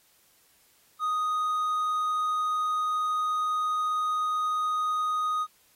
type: tone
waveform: triangle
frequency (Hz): 1244.5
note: D#6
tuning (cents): 0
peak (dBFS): -23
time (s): 0.99-5.47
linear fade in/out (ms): 50
effects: white hiss -63 dBFS RMS until 5.75 s + AAC 48 kbps